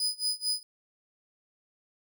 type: tone with tremolo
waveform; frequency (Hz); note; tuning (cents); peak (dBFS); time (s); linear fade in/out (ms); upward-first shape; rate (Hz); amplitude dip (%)
35% pulse; 4978; D#8; 0; -24; 0-0.63; 2; sine; 4.5; 95
effects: none